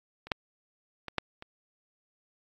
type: clicks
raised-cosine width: 0.3 ms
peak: -29 / -10 / -21 / -11 / -27 dBFS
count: 5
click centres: 0.27 / 0.318 / 1.083 / 1.183 / 1.424 s
effects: AAC 64 kbps